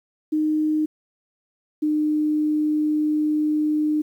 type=tone pair in turn; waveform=sine; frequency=308 / 303.8 Hz; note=D#4 / D#4; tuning=-17 / -41 cents; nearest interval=unison; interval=24 cents; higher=first; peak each=-18 dBFS; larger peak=neither; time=0.32-0.86 / 1.82-4.02 s; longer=second; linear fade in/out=10 ms; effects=9-bit